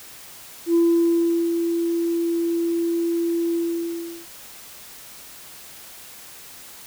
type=tone with ADSR envelope; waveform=sine; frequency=337.6 Hz; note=E4; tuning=41 cents sharp; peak=-12 dBFS; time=0.66-4.27 s; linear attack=88 ms; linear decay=750 ms; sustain=-7 dB; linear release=720 ms; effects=tanh soft clip ceiling -11 dBFS + white hiss -42 dBFS RMS until 6.86 s